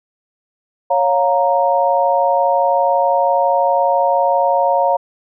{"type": "chord", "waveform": "sine", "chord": "Bb minor", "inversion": "first", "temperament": "equal with one note detuned", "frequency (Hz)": [554.4, 706.6, 932.3], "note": ["Db5", "F5", "Bb5"], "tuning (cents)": [0, 20, 0], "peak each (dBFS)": -16, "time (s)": [0.9, 4.97], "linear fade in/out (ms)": 10, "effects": []}